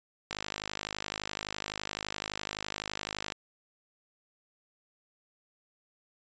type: click train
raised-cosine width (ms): 0.2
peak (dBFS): -16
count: 157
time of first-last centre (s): 0.31-3.322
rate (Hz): 51.8
effects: resampled to 16000 Hz